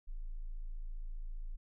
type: tone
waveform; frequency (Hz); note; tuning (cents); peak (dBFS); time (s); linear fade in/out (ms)
sine; 27.5; A0; 0; -38; 0.07-1.57; 20
effects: none